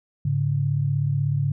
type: tone pair together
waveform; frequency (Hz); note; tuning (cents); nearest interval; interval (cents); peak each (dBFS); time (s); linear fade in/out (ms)
sine; 105.9 / 142.23; G#2 / C#3; +34 / +45; perfect fourth; 511; -25 / -21; 0.25-1.52; 5
effects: none